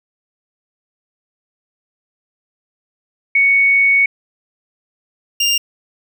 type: tone pair in turn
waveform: sine / 25% pulse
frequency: 2224 / 2797 Hz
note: C#7 / F7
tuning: +5 / +2 cents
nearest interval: major third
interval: 397 cents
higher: second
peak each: -9 dBFS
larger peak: neither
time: 3.35-4.06 / 5.4-5.58 s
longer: first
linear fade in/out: 5 ms
effects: none